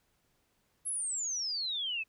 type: exponential sweep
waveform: sine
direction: down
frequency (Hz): 11175 to 2533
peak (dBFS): -32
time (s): 0.85-2.04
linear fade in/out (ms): 20
effects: pink hiss -74 dBFS RMS until 2.08 s